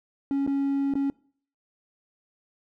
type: tone with dropouts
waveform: triangle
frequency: 277.2 Hz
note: C#4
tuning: in tune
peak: -20 dBFS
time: 0.31-1.1 s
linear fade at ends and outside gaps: 1 ms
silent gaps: 0.465-0.475 / 0.938-0.954 s
effects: noise-tail reverb RT60 0.5 s tail -24 dB re dry + tanh soft clip ceiling -16 dBFS